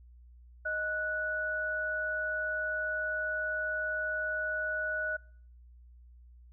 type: tone pair together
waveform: sine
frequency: 622.3 / 1475 Hz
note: D#5 / F#6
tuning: 0 / -6 cents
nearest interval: octave + minor third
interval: 1494 cents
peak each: -37 / -31 dBFS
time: 0.65-5.17 s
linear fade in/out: 10 ms
effects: noise-tail reverb RT60 0.6 s tail -26 dB re dry + added 60 Hz sine -52 dBFS peak until 6.52 s